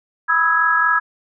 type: chord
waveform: sine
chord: E major seventh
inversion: second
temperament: equal with one note detuned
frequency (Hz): 987.8 / 1274.3 / 1318.5 / 1661.2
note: B5 / D#6 / E6 / G#6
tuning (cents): 0 / +41 / 0 / 0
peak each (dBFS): -22 / -21 / -19 / -16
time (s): 0.28-1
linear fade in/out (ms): 20
effects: none